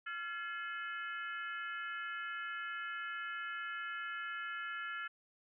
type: harmonic tone with a mistuned harmonic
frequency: 427.5 Hz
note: A4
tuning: 50 cents flat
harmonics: 3 / 4 / 5 / 6 / 7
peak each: -42 / -43 / -52 / -52 / -53 dBFS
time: 0.06-5.08 s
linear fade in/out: 10 ms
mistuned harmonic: 3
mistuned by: +120 cents
effects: none